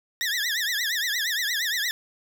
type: tone with vibrato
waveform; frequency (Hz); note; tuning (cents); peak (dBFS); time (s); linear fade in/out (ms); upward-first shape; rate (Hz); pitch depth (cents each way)
20% pulse; 1811; A6; +49; -19; 0.21-1.91; 0; triangle; 8.6; 210
effects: none